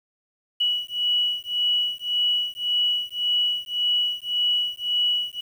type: beating tone pair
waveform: sine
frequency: 2935 / 2936.8 Hz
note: F#7 / F#7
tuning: -15 / -14 cents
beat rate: 1.8 Hz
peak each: -24 dBFS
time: 0.6-5.41 s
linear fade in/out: 10 ms
effects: 8-bit